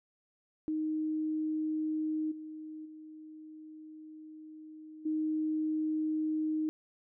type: tone with level steps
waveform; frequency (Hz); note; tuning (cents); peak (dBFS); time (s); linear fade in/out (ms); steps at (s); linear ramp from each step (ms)
sine; 311.1; D#4; 0; -30 / -41 / -46 / -29; 0.68-6.69; 0; 2.31 / 2.85 / 5.05; 10
effects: none